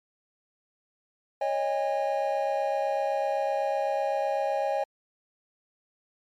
triangle chord, C# suspended second, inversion none, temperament equal with one note detuned, 554.4 / 622.3 / 811.6 Hz, C#5 / D#5 / G#5, 0 / 0 / -40 cents, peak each -27 / -28 / -27 dBFS, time 1.41-4.84 s, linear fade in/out 5 ms, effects MP3 96 kbps

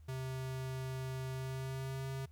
square tone with pitch glide, 130.9 to 134.04 Hz, C3 to C3, +1 to +42 cents, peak -39 dBFS, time 0.08-2.26 s, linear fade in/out 10 ms, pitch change +41 cents, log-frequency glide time 1.32-2.07 s, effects added 77 Hz sine -54 dBFS peak until 2.31 s + pink hiss -75 dBFS RMS until 2.31 s

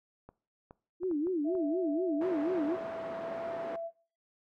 clicks, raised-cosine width 1 ms, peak -35 dBFS, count 6, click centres 0.29 / 0.709 / 1.033 / 1.113 / 1.27 / 1.552 s
sine tone with vibrato, 329.4 Hz, E4, 1 cent flat, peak -28 dBFS, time 1-2.78 s, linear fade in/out 50 ms, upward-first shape sine, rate 4.1 Hz, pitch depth 230 cents each way
sine tone with pitch glide, 659.3 to 668.1 Hz, E5 to E5, 0 to +23 cents, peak -35 dBFS, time 1.44-3.91 s, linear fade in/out 50 ms, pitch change +23 cents, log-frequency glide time 3.02-3.49 s
pink band-pass noise, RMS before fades -43 dBFS, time 2.21-3.76 s, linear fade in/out 2 ms, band 290 to 1200 Hz, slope 12 dB/octave
effects noise-tail reverb RT60 0.4 s tail -20 dB re dry

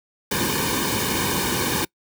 pink noise with comb filter, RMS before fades -23 dBFS, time 0.31-1.85 s, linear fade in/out 5 ms, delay 1.5 ms, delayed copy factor -0.8, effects noise-tail reverb RT60 0.1 s tail -25 dB re dry + high-pass 60 Hz 12 dB/octave

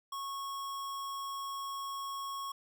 square tone, 1100 Hz, C#6, 14 cents flat, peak -38 dBFS, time 0.12-2.52 s, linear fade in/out 5 ms, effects none

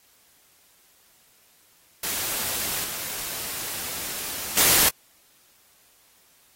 white noise with level steps, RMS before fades -28 / -32 / -18 dBFS, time 2.03-4.89 s, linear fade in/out 5 ms, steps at 2.84 / 4.57 s, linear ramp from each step 5 ms, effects white hiss -59 dBFS RMS until 6.55 s + AAC 48 kbps

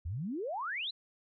sine exponential sweep, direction up, 73.42 to 4186 Hz, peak -34 dBFS, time 0.05-0.91 s, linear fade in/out 10 ms, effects none

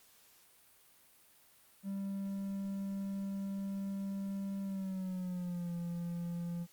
triangle tone with pitch glide, 196.3 to 171.88 Hz, G3 to F3, +3 to -27 cents, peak -34 dBFS, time 1.83-6.67 s, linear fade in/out 50 ms, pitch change -230 cents, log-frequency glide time 4.63-5.73 s, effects white hiss -64 dBFS RMS until 6.72 s + Opus 48 kbps

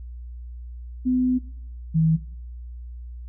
sine tone pair in turn, 253.4 / 160.69 Hz, B3 / E3, +45 / -44 cents, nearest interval minor sixth, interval 789 cents, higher first, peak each -18 / -16 dBFS, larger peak second, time 1.05-1.39 / 1.94-2.17 s, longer first, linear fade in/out 20 ms, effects noise-tail reverb RT60 0.6 s tail -17 dB re dry + added 60 Hz sine -34 dBFS peak until 3.28 s

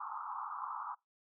white band-pass noise, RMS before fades -42 dBFS, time 0-0.95 s, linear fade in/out 10 ms, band 830 to 1300 Hz, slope 96 dB/octave, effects noise-tail reverb RT60 0.2 s tail -24 dB re dry

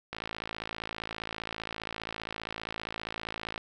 click train, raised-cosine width 0.3 ms, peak -19 dBFS, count 191, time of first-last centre 0.13-3.578 s, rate 55.1 Hz, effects none

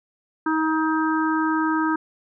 harmonic tone, 316 Hz, D#4, 27 cents sharp, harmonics 1 / 3 / 4 / 5, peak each -21 / -26 / -27 / -28 dBFS, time 0.46-1.96 s, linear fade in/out 5 ms, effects none

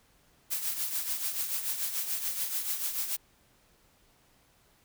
blue noise with tremolo, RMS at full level -30 dBFS, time 0.5-3.17 s, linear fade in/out 20 ms, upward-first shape triangle, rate 6.9 Hz, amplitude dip 65%, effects pink hiss -65 dBFS RMS until 4.84 s

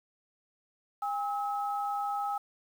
sine tone pair together, 810.8 / 1287 Hz, G#5 / E6, -42 / -42 cents, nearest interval minor sixth, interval 800 cents, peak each -31 / -35 dBFS, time 1.02-2.38 s, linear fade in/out 5 ms, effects 9-bit

